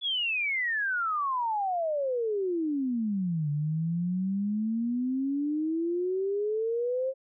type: exponential two-way sweep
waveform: sine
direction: down then up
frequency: 3460 to 144.6 to 537 Hz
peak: -26 dBFS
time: 0.01-7.14 s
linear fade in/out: 50 ms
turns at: 3.5 s
effects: none